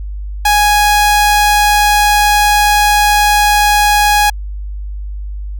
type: tone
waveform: sawtooth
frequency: 830.6 Hz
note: G#5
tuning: in tune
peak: -4 dBFS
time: 0.45-4.3 s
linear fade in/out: 5 ms
effects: added 50 Hz sine -20 dBFS peak until 5.59 s